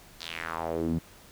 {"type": "tone with band-pass filter sweep", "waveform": "sawtooth", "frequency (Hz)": 82.41, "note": "E2", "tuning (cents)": 0, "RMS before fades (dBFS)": -32, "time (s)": [0.2, 0.99], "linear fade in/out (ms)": 10, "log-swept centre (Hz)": [4600, 180], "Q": 3, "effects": ["pink hiss -53 dBFS RMS until 1.31 s"]}